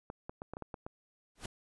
clicks, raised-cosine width 1 ms, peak -27 dBFS, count 8, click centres 0.101 / 0.295 / 0.419 / 0.536 / 0.569 / 0.623 / 0.742 / 0.865 s
pink noise with exponential growth, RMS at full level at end -37 dBFS, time 1.35-1.46 s, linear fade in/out 5 ms, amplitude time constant 23 ms
effects resampled to 24000 Hz

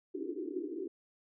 white band-pass noise, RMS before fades -39 dBFS, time 0.14-0.88 s, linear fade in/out 10 ms, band 280 to 410 Hz, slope 96 dB/octave, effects none

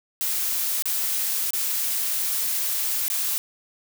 blue noise with dropouts, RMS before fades -25 dBFS, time 0.21-3.38 s, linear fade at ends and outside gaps 0 ms, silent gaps 0.823-0.856 / 1.506-1.534 / 3.081-3.101 s, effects none

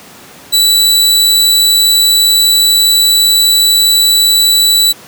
sawtooth tone, 3951 Hz, B7, in tune, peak -3 dBFS, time 0.52-4.93 s, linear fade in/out 20 ms, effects pink hiss -35 dBFS RMS until 5.07 s + high-pass 150 Hz 12 dB/octave

